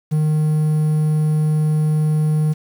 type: tone with quantisation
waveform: triangle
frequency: 153.7 Hz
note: D#3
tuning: 21 cents flat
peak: -12 dBFS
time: 0.11-2.54 s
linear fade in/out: 20 ms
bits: 7
effects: none